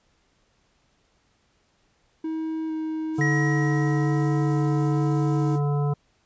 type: tone with vibrato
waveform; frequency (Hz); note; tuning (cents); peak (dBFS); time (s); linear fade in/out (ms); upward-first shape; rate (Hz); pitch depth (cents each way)
triangle; 317.2; D#4; +33; -24; 2.24-5.56; 5; square; 1.1; 9
type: noise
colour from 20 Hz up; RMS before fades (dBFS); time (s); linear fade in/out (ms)
violet; -40; 3.13-5.6; 50
type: harmonic tone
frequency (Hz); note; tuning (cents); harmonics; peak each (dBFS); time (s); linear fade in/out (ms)
144.7; D3; -25; 1 / 3 / 5 / 7 / 9; -21 / -31 / -35 / -38 / -40; 3.18-5.94; 10
type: tone with exponential decay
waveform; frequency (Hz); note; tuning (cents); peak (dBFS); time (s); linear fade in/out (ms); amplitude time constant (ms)
triangle; 1900; A#6; +33; -21; 3.21-5.61; 2; 520
effects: pink hiss -66 dBFS RMS until 6.25 s + resampled to 16000 Hz